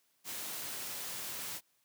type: noise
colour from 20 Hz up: white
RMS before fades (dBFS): -41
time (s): 0.24-1.61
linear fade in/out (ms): 50
effects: white hiss -74 dBFS RMS until 1.84 s + high-pass 100 Hz 12 dB/octave